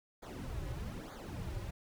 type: noise with flanger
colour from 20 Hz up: brown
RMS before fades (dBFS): -42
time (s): 0.22-1.71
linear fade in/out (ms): 10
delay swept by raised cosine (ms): 0.36 to 4.46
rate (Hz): 1.1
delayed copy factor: -0.85
effects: none